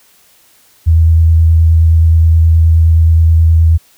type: tone with vibrato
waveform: sine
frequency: 81.5 Hz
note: E2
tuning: 19 cents flat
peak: -4 dBFS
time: 0.86-3.78 s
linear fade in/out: 20 ms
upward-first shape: square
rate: 9.5 Hz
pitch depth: 12 cents each way
effects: white hiss -48 dBFS RMS until 3.97 s